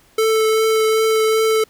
square tone with vibrato, 440 Hz, A4, in tune, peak -14 dBFS, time 0.18-1.64 s, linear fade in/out 5 ms, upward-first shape triangle, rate 2.6 Hz, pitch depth 12 cents each way, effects pink hiss -53 dBFS RMS until 1.69 s

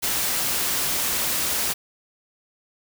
white noise, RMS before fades -24 dBFS, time 0.02-1.74 s, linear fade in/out 20 ms, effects none

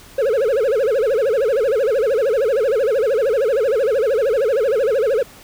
triangle tone with vibrato, 487.2 Hz, B4, 24 cents flat, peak -12 dBFS, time 0.18-5.23 s, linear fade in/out 5 ms, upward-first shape sine, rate 13 Hz, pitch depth 260 cents each way, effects pink hiss -43 dBFS RMS until 5.43 s

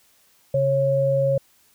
sine tone pair together, 137 / 548 Hz, C#3 / C#5, -20 / -20 cents, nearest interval 2 octaves, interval 2400 cents, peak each -23 / -18 dBFS, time 0.54-1.38 s, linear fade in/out 5 ms, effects white hiss -59 dBFS RMS until 1.74 s

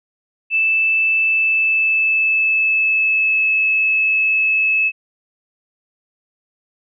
sine tone with pitch glide, 2637 to 2598 Hz, E7 to E7, 0 to -26 cents, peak -13 dBFS, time 0.5-4.92 s, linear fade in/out 50 ms, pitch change -26 cents, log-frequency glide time 1.2-3.5 s, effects none

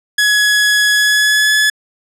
sawtooth tone with pitch glide, 1684 to 1711.5 Hz, G#6 to A6, +24 to -48 cents, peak -6 dBFS, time 0.18-1.7 s, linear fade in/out 5 ms, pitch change +28 cents, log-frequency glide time 0.92-1.54 s, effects low-pass 11000 Hz 12 dB/octave

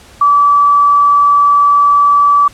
sine tone, 1153 Hz, D6, 32 cents flat, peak -5 dBFS, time 0.21-2.48 s, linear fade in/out 5 ms, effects pink hiss -40 dBFS RMS until 2.53 s + low-pass 10000 Hz 12 dB/octave

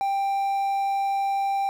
triangle tone with quantisation, 789 Hz, G5, 11 cents sharp, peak -20 dBFS, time 0.01-1.69 s, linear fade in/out 0 ms, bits 8, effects none

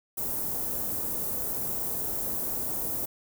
white band-stop noise, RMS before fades -31 dBFS, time 0.17-3.06 s, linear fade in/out 10 ms, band 620 to 14000 Hz, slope 12 dB/octave, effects none

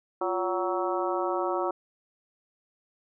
harmonic tone with a mistuned harmonic, 187.1 Hz, F#3, 20 cents sharp, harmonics 2 / 3 / 4 / 5 / 6 / 7, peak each -30 / -32 / -33 / -34 / -35 / -35 dBFS, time 0.21-1.71 s, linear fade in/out 5 ms, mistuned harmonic 2, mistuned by -100 cents, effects none

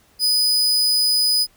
40% pulse tone, 4980 Hz, D#8, 1 cent sharp, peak -14 dBFS, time 0.19-1.47 s, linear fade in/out 50 ms, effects pink hiss -56 dBFS RMS until 1.56 s

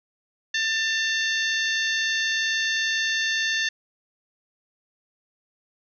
harmonic tone with a mistuned harmonic, 891 Hz, A5, 22 cents sharp, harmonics 2 / 3 / 4 / 5 / 6 / 7, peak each -24 / -31 / -29 / -33 / -38 / -35 dBFS, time 0.54-3.69 s, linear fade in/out 5 ms, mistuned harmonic 3, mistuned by +33 cents, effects none

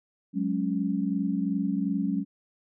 sine chord, F# suspended second, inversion none, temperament equal, 185 / 207.7 / 277.2 Hz, F#3 / G#3 / C#4, 0 / 0 / 0 cents, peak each -29 dBFS, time 0.33-2.25 s, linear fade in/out 50 ms, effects none

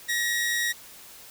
sawtooth tone pair together, 1791.1 / 1900 Hz, A6 / A#6, +30 / +33 cents, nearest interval minor second, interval 103 cents, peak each -31 / -21 dBFS, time 0.08-0.73 s, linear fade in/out 20 ms, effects white hiss -47 dBFS RMS until 1.3 s

